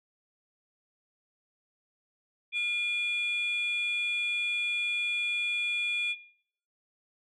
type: tone pair together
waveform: sine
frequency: 2417 / 3423 Hz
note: D7 / A7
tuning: +49 / -48 cents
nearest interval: tritone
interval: 603 cents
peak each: -26 / -34 dBFS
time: 2.52-6.16 s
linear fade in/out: 50 ms
effects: noise-tail reverb RT60 0.6 s tail -18 dB re dry + tanh soft clip ceiling -23 dBFS